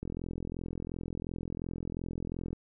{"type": "click train", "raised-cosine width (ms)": 3, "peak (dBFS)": -24, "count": 108, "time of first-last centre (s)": [0.03, 2.53], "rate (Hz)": 42.8, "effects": []}